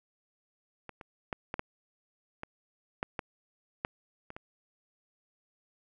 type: clicks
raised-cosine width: 0.5 ms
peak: -27 / -30 / -18 / -19 / -17 / -23 / -16 / -18 / -15 / -28 / -27 dBFS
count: 11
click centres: 0.893 / 1.012 / 1.328 / 1.541 / 1.594 / 2.434 / 3.029 / 3.192 / 3.849 / 4.304 / 4.365 s
effects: none